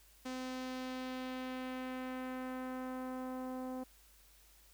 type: tone with low-pass filter sweep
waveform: sawtooth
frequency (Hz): 256.8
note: C4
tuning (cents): -32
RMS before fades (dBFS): -42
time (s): 0.25-3.84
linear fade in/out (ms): 10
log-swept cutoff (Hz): 6800 to 810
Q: 1.1
effects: added 50 Hz sine -65 dBFS peak until 4.73 s + white hiss -65 dBFS RMS until 4.73 s